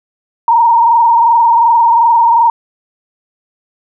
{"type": "tone with frequency modulation", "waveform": "sine", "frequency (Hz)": 931, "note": "A#5", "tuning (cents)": -2, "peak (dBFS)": -5, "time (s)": [0.48, 2.5], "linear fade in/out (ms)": 2, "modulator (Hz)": 22.7, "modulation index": 1.3, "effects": []}